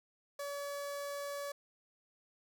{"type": "tone with notch filter", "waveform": "sawtooth", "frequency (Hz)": 569, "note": "C#5", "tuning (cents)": 45, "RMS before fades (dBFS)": -41, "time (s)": [0.39, 1.52], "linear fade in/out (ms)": 5, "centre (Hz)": 2700, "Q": 2, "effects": []}